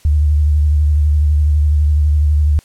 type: tone with vibrato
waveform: sine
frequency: 74.6 Hz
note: D2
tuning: 28 cents sharp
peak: -9 dBFS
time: 0.05-2.59 s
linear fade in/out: 0 ms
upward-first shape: sine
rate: 12 Hz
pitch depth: 47 cents each way
effects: white hiss -49 dBFS RMS until 2.64 s + low-pass 11000 Hz 12 dB/octave